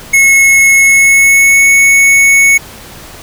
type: tone with pitch glide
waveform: square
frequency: 2184 to 2212 Hz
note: C#7 to C#7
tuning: -26 to -4 cents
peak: -4 dBFS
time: 0.13-2.58 s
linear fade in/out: 10 ms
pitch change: +22 cents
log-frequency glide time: 0.79-1.67 s
effects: pink hiss -31 dBFS RMS until 3.22 s